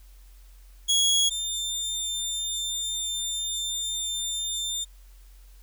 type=tone pair in turn; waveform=25% pulse; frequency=3329 / 3599 Hz; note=G#7 / A7; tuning=+3 / +38 cents; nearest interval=minor second; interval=135 cents; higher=second; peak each=-16 / -24 dBFS; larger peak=first; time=0.88-1.3 / 1.3-4.85 s; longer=second; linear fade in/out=20 ms; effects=added 45 Hz sine -47 dBFS peak until 5.62 s + white hiss -61 dBFS RMS until 5.62 s